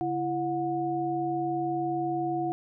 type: tone cluster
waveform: sine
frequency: 141.4 / 335.7 / 727 Hz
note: C#3 / E4 / F#5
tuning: +35 / +32 / -31 cents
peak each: -38 / -29 / -30 dBFS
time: 0.01-2.52 s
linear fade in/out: 0 ms
effects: none